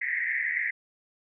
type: band-pass noise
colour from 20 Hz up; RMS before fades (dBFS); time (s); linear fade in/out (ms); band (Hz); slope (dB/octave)
white; -29; 0.01-0.71; 10; 1800 to 2100; 96
effects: none